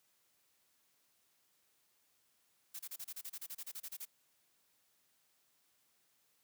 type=noise bursts; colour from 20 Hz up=blue; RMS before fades=-45 dBFS; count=16; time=2.74-4.054 s; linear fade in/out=10 ms; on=54 ms; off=30 ms; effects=white hiss -75 dBFS RMS until 6.43 s + high-pass 80 Hz 12 dB/octave